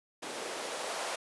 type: noise with band-pass filter sweep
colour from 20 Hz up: blue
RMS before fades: -38 dBFS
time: 0.22-1.16 s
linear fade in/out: 10 ms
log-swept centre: 370 to 670 Hz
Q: 1.8
effects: resampled to 24000 Hz